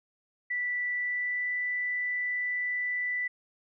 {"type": "tone with pitch glide", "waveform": "sine", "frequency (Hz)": [1968, 1980.5], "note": ["B6", "B6"], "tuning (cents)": [-7, 4], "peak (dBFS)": -28, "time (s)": [0.5, 3.28], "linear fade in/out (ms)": 10, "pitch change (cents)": 11, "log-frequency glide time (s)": [0.94, 1.52], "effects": []}